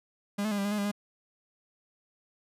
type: tone with pitch steps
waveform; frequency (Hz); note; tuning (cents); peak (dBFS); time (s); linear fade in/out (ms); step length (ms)
45% pulse; 202.7 / 216 / 204 / 198.1 / 204.4 / 210.2 / 201.6 / 205.7; G#3 / A3 / G#3 / G3 / G#3 / G#3 / G3 / G#3; -42 / -32 / -31 / +18 / -27 / +21 / +49 / -16; -28; 0.38-0.916; 10; 67
effects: resampled to 32000 Hz